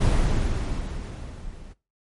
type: noise with level ramp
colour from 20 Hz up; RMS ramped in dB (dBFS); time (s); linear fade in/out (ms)
brown; -17 to -42; 0-1.74; 20
effects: noise-tail reverb RT60 0.3 s tail -20 dB re dry + MP3 48 kbps